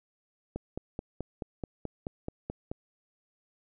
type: click train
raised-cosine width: 2 ms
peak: -21 dBFS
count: 11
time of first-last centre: 0.56-2.715 s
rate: 4.64 Hz
effects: none